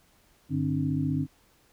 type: tone cluster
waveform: sine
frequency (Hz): 99.2 / 149 / 265.2 / 300.2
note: G2 / D3 / C4 / D4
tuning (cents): +21 / +25 / +23 / +38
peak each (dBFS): -34 / -28 / -29 / -33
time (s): 0.49-1.27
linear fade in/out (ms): 50
effects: pink hiss -63 dBFS RMS until 1.72 s